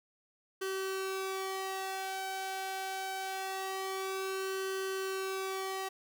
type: tone with flanger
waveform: sawtooth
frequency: 382.8 Hz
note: G4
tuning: 41 cents flat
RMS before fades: -37 dBFS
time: 0.61-5.89 s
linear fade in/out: 10 ms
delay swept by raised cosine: 0.66 to 1.38 ms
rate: 0.24 Hz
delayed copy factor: +0.7
effects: none